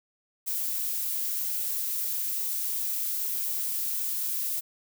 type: noise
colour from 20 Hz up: violet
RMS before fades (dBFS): -30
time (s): 0.46-4.61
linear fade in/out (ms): 20
effects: none